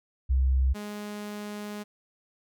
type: tone pair in turn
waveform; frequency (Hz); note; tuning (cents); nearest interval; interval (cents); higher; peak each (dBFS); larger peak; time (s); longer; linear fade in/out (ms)
sine / sawtooth; 65.5 / 207.9; C2 / G#3; +2 / +2; octave + minor sixth; 2000; second; -20 / -31; first; 0.29-0.74 / 0.74-1.84; second; 20
effects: none